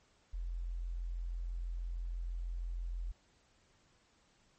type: tone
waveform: sine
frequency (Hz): 43.09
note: F1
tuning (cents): -22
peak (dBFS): -36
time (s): 0.33-3.12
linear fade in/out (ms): 10
effects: pink hiss -70 dBFS RMS until 4.58 s + MP3 32 kbps